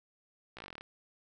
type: slowing click train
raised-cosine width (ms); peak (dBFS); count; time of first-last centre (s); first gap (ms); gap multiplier
0.3; -29; 12; 0.57-0.81; 16; 1.06
effects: none